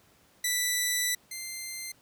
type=tone pair in turn; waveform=10% pulse; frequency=1975.5 / 2086 Hz; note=B6 / C7; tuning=0 / -6 cents; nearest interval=minor second; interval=94 cents; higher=second; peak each=-17 / -27 dBFS; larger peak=first; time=0.44-1.15 / 1.31-1.92 s; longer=first; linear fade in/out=5 ms; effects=pink hiss -62 dBFS RMS until 2.01 s + high-pass 80 Hz 12 dB/octave